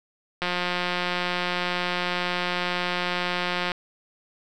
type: click train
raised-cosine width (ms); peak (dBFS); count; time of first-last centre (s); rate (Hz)
0.3; -10; 588; 0.42-3.718; 178
effects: none